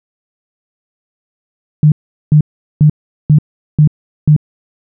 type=tone bursts; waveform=sine; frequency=151.1 Hz; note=D3; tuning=50 cents sharp; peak=-3 dBFS; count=6; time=1.83-4.364 s; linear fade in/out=2 ms; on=89 ms; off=400 ms; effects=none